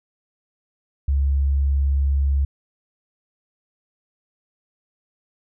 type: tone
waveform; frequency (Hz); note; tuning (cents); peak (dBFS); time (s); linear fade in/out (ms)
sine; 69.3; C#2; 0; -16; 1.08-2.45; 5
effects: none